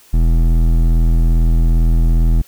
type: tone with hard clipping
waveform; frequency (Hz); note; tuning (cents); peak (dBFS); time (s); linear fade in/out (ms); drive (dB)
sine; 41.2; E1; 0; -11; 0.13-2.42; 10; 12
effects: white hiss -47 dBFS RMS until 2.47 s